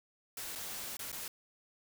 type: noise with dropouts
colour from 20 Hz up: white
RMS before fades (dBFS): -42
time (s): 0.37-1.28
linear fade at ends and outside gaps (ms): 2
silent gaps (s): 0.553-0.557 / 0.969-0.992 / 1.118-1.127
effects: none